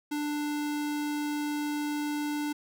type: tone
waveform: square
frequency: 295.5 Hz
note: D4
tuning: 11 cents sharp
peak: -30 dBFS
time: 0.11-2.53 s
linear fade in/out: 10 ms
effects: none